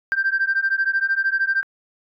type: beating tone pair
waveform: sine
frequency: 1568 / 1581 Hz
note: G6 / G6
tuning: 0 / +14 cents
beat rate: 13 Hz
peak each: -20 dBFS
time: 0.12-1.63 s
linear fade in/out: 0 ms
effects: tanh soft clip ceiling -12 dBFS